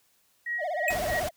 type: tone with tremolo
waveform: sine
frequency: 1900 Hz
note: A#6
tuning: 33 cents sharp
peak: -27 dBFS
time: 0.46-1.2 s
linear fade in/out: 5 ms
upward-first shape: sine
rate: 3.1 Hz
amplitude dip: 100%
type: tone with vibrato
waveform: triangle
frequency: 659.3 Hz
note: E5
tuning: in tune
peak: -26 dBFS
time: 0.58-1.31 s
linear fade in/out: 50 ms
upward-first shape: sine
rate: 16 Hz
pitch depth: 200 cents each way
type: tone with exponential decay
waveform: square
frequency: 2525 Hz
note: D#7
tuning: 25 cents sharp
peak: -22 dBFS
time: 0.88-0.98 s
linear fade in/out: 1 ms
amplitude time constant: 21 ms
type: noise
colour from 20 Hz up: pink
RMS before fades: -35 dBFS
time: 0.9-1.29 s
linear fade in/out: 5 ms
effects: white hiss -67 dBFS RMS until 1.36 s